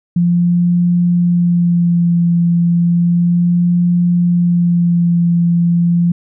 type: tone with vibrato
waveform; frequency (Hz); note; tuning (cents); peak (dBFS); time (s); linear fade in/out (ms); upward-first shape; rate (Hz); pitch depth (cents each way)
sine; 173.2; F3; -14; -9; 0.16-6.12; 5; sine; 0.33; 19
effects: none